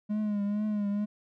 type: tone with vibrato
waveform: triangle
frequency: 207.7 Hz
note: G#3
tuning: in tune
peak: -25 dBFS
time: 0.09-1.06 s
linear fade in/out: 20 ms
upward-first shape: triangle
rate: 2.2 Hz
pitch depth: 58 cents each way
effects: none